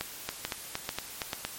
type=two click trains; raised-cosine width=0.2 ms; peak=-13 / -13 dBFS; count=4 / 6; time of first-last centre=0.01-1.332 / 0.29-1.45 s; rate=2.27 / 4.31 Hz; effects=white hiss -43 dBFS RMS until 1.58 s + MP3 64 kbps